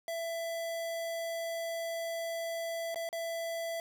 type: tone with dropouts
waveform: square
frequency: 666 Hz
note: E5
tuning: 18 cents sharp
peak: -35 dBFS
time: 0.08-3.8 s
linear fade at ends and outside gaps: 1 ms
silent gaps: 2.945-2.958 / 3.09-3.128 s
effects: none